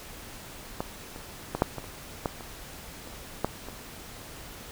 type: clicks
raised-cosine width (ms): 1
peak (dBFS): -15 / -27 / -14 / -6 / -21 / -27 / -13 / -27 / -29 / -10 / -25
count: 11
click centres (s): 0.805 / 1.161 / 1.55 / 1.621 / 1.783 / 1.842 / 2.258 / 2.408 / 3.074 / 3.446 / 3.686
effects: pink hiss -44 dBFS RMS until 4.71 s